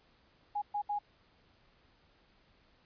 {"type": "tone bursts at uneven times", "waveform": "sine", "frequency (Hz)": 825, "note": "G#5", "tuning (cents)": -12, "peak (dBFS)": -31, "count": 3, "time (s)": [[0.55, 0.62], [0.74, 0.82], [0.89, 0.99]], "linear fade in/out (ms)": 10, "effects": ["pink hiss -67 dBFS RMS until 2.85 s", "resampled to 11025 Hz"]}